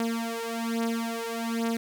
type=beating tone pair; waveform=sawtooth; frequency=229 / 230.2 Hz; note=A#3 / A#3; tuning=-31 / -22 cents; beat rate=1.2 Hz; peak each=-27 dBFS; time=0-1.77 s; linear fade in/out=2 ms; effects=9-bit